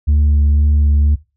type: tone with vibrato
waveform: sine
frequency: 73.42 Hz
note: D2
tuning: in tune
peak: -6 dBFS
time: 0.07-1.16 s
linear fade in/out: 20 ms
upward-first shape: sine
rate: 2 Hz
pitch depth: 16 cents each way
effects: noise-tail reverb RT60 0.3 s tail -21 dB re dry + tanh soft clip ceiling -8 dBFS